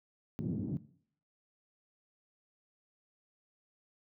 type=band-pass noise; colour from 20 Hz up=white; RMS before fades=-36 dBFS; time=0.39-0.77 s; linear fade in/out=0 ms; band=110 to 250 Hz; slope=24 dB/octave; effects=noise-tail reverb RT60 0.6 s tail -18 dB re dry